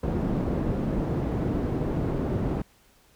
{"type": "low-pass noise", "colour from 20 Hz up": "white", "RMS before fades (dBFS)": -27, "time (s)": [0.03, 2.62], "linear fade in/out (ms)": 5, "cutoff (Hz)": 300, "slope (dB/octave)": 12, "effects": ["pink hiss -60 dBFS RMS until 3.15 s"]}